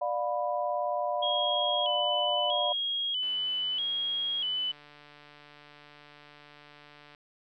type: chord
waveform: sine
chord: B diminished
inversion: first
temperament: just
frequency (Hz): 592.7 / 711.2 / 987.8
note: D5 / F5 / B5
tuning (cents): +16 / +31 / 0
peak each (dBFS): -31 / -31 / -34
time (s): 0.01-2.73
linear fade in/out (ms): 10
type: tone with vibrato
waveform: sine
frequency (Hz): 3136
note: G7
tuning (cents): 0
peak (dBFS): -28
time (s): 1.22-4.72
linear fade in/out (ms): 10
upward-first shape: square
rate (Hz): 0.78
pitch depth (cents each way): 76
type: click train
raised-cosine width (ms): 0.3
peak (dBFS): -36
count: 577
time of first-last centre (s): 3.23-7.148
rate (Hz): 147
effects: none